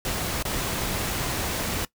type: noise with dropouts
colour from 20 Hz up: pink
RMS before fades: -28 dBFS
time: 0.05-1.85 s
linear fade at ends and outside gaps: 2 ms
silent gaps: 0.426-0.451 s
effects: noise-tail reverb RT60 0.1 s tail -19 dB re dry